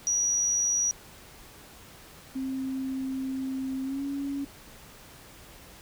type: tone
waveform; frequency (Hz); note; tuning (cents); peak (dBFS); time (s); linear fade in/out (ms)
sine; 5800; F#8; -35; -23; 0.07-0.91; 0
type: tone with pitch glide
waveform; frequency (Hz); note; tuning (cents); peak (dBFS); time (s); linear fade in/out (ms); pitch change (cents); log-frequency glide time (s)
sine; 264.5 to 279.3; C4 to C#4; +19 to +13; -29; 2.35-4.45; 10; +94; 3.83-4.04
effects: pink hiss -50 dBFS RMS until 5.81 s